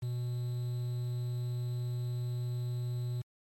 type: tone with quantisation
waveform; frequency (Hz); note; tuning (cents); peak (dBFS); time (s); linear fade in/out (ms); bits
triangle; 122.4; B2; -15; -30; 0.02-3.22; 10; 9
effects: MP3 64 kbps